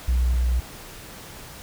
sine tone pair in turn, 61.5 / 61.08 Hz, B1 / B1, -7 / -18 cents, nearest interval unison, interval 11 cents, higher first, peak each -16 / -17 dBFS, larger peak first, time 0.08-0.34 / 0.34-0.6 s, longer neither, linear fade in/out 5 ms, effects tanh soft clip ceiling -15 dBFS + pink hiss -41 dBFS RMS until 1.62 s

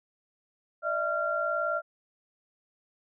sine tone cluster, 599 / 658 / 1380 Hz, D5 / E5 / F6, +34 / -3 / -21 cents, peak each -32 / -32 / -29 dBFS, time 0.82-1.82 s, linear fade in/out 50 ms, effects none

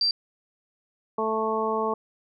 sine tone, 4699 Hz, D8, in tune, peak -20 dBFS, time 0.01-0.11 s, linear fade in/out 2 ms
harmonic tone, 220 Hz, A3, in tune, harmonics 1 / 2 / 3 / 4 / 5, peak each -33 / -27 / -32 / -30 / -29 dBFS, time 1.18-1.94 s, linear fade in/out 5 ms
effects none

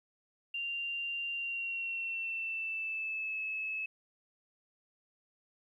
sine tone with pitch glide, 2780 to 2594 Hz, F7 to E7, -9 to -28 cents, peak -34 dBFS, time 0.54-3.86 s, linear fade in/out 5 ms, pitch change -119 cents, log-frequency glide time 1.33-3.38 s, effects 12-bit

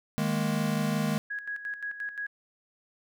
square chord, D# suspended fourth, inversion none, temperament equal, 155.56 / 207.7 / 233.1 Hz, D#3 / G#3 / A#3, 0 / 0 / 0 cents, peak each -31 / -30 / -33 dBFS, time 0.18-1.18 s, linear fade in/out 0 ms
sine tone with tremolo, 1661.2 Hz, G#6, in tune, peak -31 dBFS, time 1.3-2.27 s, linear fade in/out 10 ms, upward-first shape square, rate 5.7 Hz, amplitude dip 65%
effects none

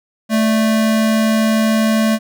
square tone pair together, 220 / 587.3 Hz, A3 / D5, 0 / 0 cents, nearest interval octave + perfect fourth, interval 1700 cents, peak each -13 / -24 dBFS, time 0.29-2.19 s, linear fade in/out 50 ms, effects none

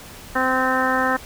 harmonic tone, 259 Hz, C4, 17 cents flat, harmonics 1 / 2 / 3 / 4 / 5 / 6 / 7, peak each -25 / -25 / -25 / -25 / -25 / -25 / -25 dBFS, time 0.35-1.17 s, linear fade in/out 10 ms, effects pink hiss -40 dBFS RMS until 1.25 s

